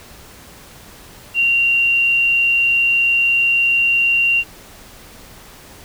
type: tone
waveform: sine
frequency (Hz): 2763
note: F7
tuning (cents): -19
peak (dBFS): -12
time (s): 1.34-4.44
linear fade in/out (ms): 50
effects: pink hiss -41 dBFS RMS until 5.84 s